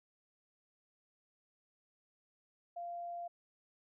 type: tone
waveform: sine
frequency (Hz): 693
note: F5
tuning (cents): -14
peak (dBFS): -40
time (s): 2.76-3.28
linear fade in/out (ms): 10
effects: none